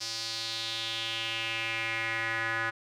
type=tone with band-pass filter sweep; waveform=square; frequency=113.2 Hz; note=A2; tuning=50 cents sharp; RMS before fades=-33 dBFS; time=0-2.71 s; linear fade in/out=20 ms; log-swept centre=5100 to 1600 Hz; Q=3.6; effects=none